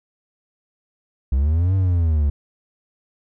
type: linear two-way sweep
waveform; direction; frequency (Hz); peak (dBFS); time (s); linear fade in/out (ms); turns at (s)
triangle; up then down; 62.6 to 97 to 70.1; -13; 1.32-2.3; 5; 1.75
effects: none